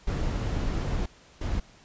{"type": "noise bursts at uneven times", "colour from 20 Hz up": "brown", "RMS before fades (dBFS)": -28, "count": 2, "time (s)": [[0.07, 1.06], [1.41, 1.6]], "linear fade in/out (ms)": 5, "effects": ["pink hiss -55 dBFS RMS until 1.84 s", "resampled to 16000 Hz"]}